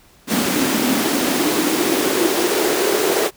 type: noise with high-pass filter sweep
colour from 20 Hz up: pink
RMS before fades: -18 dBFS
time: 0.27-3.31 s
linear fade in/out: 50 ms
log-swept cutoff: 230 to 420 Hz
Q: 4.6
effects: pink hiss -51 dBFS RMS until 3.36 s